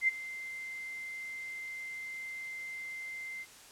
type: tone with ADSR envelope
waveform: sine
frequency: 2083 Hz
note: C7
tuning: 8 cents flat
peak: -22 dBFS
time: 0.01-3.46 s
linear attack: 70 ms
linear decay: 18 ms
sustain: -17 dB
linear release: 46 ms
effects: white hiss -54 dBFS RMS until 3.71 s + low-pass 10000 Hz 12 dB/octave